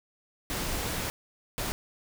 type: noise bursts at uneven times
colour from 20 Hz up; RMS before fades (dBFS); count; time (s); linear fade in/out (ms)
pink; -32; 2; 0.5-1.1 / 1.58-1.72; 0
effects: none